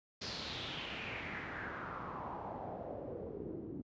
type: noise with low-pass filter sweep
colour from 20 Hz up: pink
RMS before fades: -43 dBFS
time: 0.21-3.82 s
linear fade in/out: 10 ms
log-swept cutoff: 4900 to 300 Hz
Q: 3.8
effects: high-pass 80 Hz 12 dB/octave + resampled to 16000 Hz